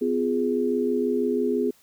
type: chord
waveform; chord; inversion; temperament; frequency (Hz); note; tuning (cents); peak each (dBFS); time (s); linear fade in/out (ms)
sine; F diminished; second; equal with one note detuned; 253 / 349.2 / 415.3; Cb4 / F4 / Ab4; +42 / 0 / 0; -25 / -28 / -24; 0.01-1.71; 10
effects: white hiss -59 dBFS RMS until 1.82 s